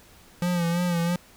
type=tone with vibrato; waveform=square; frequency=173.3 Hz; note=F3; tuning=13 cents flat; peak=-23 dBFS; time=0.42-1.16 s; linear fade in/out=2 ms; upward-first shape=sine; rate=3 Hz; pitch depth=50 cents each way; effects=pink hiss -53 dBFS RMS until 1.36 s